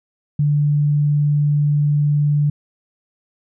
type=tone; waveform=sine; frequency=146.83 Hz; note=D3; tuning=in tune; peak=-13 dBFS; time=0.39-2.5 s; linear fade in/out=5 ms; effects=none